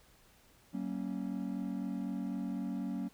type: chord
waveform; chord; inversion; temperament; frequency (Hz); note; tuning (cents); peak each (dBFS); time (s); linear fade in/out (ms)
triangle; F# major; none; equal with one note detuned; 189.21 / 233.1 / 277.2; F#3 / A#3 / C#4; +39 / 0 / 0; -36 / -37 / -37; 0.73-3.09; 20
effects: tanh soft clip ceiling -26 dBFS + pink hiss -64 dBFS RMS until 3.13 s

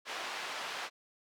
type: band-pass noise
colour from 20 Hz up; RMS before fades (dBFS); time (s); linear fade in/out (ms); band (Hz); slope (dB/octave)
pink; -40; 0.05-0.9; 50; 760 to 4300; 12
effects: none

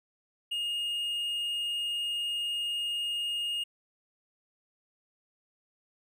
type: tone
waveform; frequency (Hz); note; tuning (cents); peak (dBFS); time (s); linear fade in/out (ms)
triangle; 2848; F7; +33; -28; 0.51-3.64; 10
effects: none

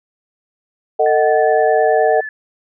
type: chord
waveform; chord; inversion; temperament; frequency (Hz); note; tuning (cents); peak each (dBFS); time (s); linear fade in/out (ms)
sine; D# diminished; second; just; 448 / 622.3 / 746.7; A4 / D#5 / F#5; +31 / 0 / +16; -15; 0.99-2.21; 10
type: tone with vibrato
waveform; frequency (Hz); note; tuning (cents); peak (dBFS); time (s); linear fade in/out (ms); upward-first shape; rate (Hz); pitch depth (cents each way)
sine; 1737; A6; -23; -24; 1.06-2.29; 2; sine; 9.6; 18
effects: none

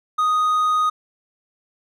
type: tone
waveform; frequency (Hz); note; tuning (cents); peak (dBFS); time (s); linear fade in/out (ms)
triangle; 1244.5; D#6; 0; -14; 0.18-0.9; 10
effects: none

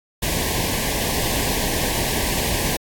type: band-stop noise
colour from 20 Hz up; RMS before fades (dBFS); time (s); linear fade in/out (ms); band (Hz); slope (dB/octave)
pink; -22; 0.22-2.77; 10; 1100 to 1600; 96
effects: AAC 64 kbps

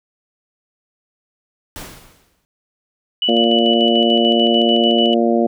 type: noise with exponential decay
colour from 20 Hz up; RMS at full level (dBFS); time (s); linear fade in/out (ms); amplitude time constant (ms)
pink; -29; 1.76-2.45; 0; 150
type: tone with tremolo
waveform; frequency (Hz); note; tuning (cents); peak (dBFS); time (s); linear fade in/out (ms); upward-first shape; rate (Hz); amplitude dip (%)
sine; 2960; F#7; 0; -15; 3.22-5.14; 2; square; 6.8; 40
type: harmonic tone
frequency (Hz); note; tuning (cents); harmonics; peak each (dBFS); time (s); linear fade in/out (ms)
116.4; A#2; -2; 2 / 3 / 4 / 5 / 6; -16 / -18 / -21 / -20 / -21; 3.28-5.47; 10
effects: none

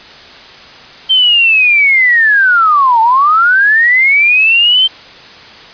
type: linear two-way sweep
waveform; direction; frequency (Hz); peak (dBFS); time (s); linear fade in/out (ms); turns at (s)
sine; down then up; 3136 to 877 to 3136; -5; 1.09-4.88; 20; 3.01
effects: white hiss -34 dBFS RMS until 5.73 s + resampled to 11025 Hz

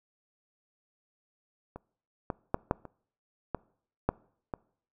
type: clicks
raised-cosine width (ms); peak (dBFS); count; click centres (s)
1; -27 / -17 / -12 / -11 / -29 / -16 / -10 / -20; 8; 1.76 / 2.302 / 2.544 / 2.711 / 2.853 / 3.547 / 4.09 / 4.538
effects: noise-tail reverb RT60 0.6 s tail -24 dB re dry

